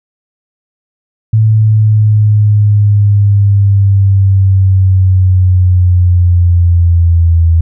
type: linear sweep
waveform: sine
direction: down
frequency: 110 to 82.41 Hz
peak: -4 dBFS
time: 1.33-7.61 s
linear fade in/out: 5 ms
effects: none